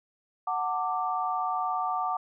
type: chord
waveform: sine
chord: D major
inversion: first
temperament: equal with one note detuned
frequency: 740 / 896.9 / 1174.7 Hz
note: F#5 / A5 / D6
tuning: 0 / +33 / 0 cents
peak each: -30 / -33 / -30 dBFS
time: 0.47-2.17 s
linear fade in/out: 5 ms
effects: none